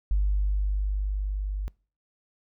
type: tone with level ramp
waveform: sine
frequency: 49.8 Hz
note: G1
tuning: 28 cents sharp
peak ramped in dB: -19 to -27 dBFS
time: 0.11-1.68 s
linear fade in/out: 0 ms
effects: noise-tail reverb RT60 0.4 s tail -26 dB re dry + tanh soft clip ceiling -15 dBFS